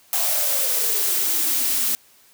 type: noise with high-pass filter sweep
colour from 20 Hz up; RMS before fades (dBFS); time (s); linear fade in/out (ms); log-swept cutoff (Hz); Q
blue; -21; 0.13-1.95; 0; 720 to 220; 9.1
effects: white hiss -54 dBFS RMS until 2.33 s + high-pass 60 Hz 12 dB/octave